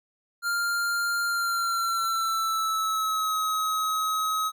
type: tone with pitch glide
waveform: square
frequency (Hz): 1396.9 to 1273.6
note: F6 to D#6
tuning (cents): 0 to +40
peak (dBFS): -25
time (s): 0.42-4.52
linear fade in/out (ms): 50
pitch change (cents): -160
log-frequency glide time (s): 1.25-3.35
effects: none